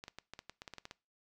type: clicks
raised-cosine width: 0.2 ms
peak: -28 dBFS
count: 12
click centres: 0.039 / 0.081 / 0.186 / 0.336 / 0.391 / 0.496 / 0.619 / 0.678 / 0.737 / 0.783 / 0.854 / 0.911 s
effects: noise-tail reverb RT60 0.3 s tail -22 dB re dry